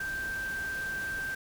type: tone in noise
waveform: sine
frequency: 1568 Hz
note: G6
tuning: in tune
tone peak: -32 dBFS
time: 0-1.35 s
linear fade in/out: 5 ms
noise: pink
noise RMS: -44 dBFS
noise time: 0-1.35 s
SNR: +9 dB
effects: none